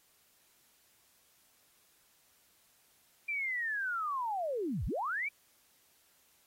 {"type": "linear two-way sweep", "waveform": "sine", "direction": "down then up", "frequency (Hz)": [2382, 34.65, 2382], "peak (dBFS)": -32, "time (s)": [3.28, 5.29], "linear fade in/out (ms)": 10, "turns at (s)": 4.86, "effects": ["white hiss -68 dBFS RMS until 6.46 s", "AAC 48 kbps"]}